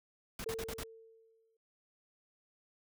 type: noise bursts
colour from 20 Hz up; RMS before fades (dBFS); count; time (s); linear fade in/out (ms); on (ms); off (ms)
pink; -42; 5; 0.39-0.835; 2; 53; 45
type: tone with exponential decay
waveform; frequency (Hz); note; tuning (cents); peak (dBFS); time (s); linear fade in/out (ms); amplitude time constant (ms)
sine; 450; A4; +39; -35; 0.46-1.57; 5; 240
effects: none